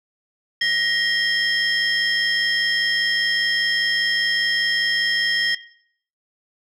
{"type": "tone cluster", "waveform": "sine", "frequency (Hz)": [1879, 1984, 3213, 5270], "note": ["A#6", "B6", "G7", "E8"], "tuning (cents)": [13, 7, 42, -1], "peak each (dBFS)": [-20, -27, -21, -23], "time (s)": [0.61, 5.55], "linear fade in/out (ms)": 5, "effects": ["noise-tail reverb RT60 0.6 s tail -18 dB re dry", "tanh soft clip ceiling -12 dBFS"]}